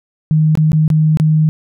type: tone with dropouts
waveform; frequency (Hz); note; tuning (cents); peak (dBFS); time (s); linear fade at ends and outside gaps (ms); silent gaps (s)
sine; 155.56; D#3; 0; -8; 0.31-1.49; 0; 0.553-0.574 / 0.719-0.731 / 0.879-0.902 / 1.172-1.199
effects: none